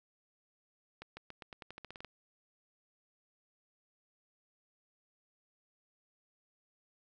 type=accelerating click train; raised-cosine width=0.3 ms; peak=-30 dBFS; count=13; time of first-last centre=1.02-2.047 s; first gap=150 ms; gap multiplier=0.89; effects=none